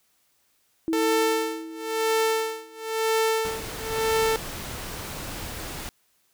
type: tone with exponential decay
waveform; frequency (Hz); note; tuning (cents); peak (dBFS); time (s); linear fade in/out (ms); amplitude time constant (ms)
sine; 324.2; E4; -29; -22; 0.88-3.37; 0; 540
type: tone with tremolo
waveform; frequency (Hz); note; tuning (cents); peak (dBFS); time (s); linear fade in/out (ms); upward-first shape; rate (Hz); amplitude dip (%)
sawtooth; 444.9; A4; +19; -16; 0.93-4.36; 0; sine; 0.99; 95
type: noise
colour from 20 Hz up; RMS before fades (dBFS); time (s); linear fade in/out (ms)
pink; -35; 3.45-5.89; 0
effects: white hiss -67 dBFS RMS until 6.33 s